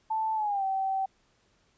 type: tone with pitch glide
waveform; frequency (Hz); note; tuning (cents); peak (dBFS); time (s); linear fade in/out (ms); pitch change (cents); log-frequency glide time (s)
sine; 880 to 770.5; A5 to G5; 0 to -30; -26; 0.1-1.06; 10; -230; 0.35-0.64
effects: pink hiss -68 dBFS RMS until 1.77 s + resampled to 16000 Hz